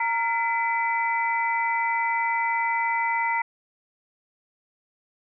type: harmonic tone with a mistuned harmonic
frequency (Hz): 462.9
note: A#4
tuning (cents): -12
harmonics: 2 / 3 / 4 / 5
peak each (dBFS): -24 / -36 / -26 / -34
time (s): 0-3.42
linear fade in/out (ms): 5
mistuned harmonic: 4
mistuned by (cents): +140
effects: none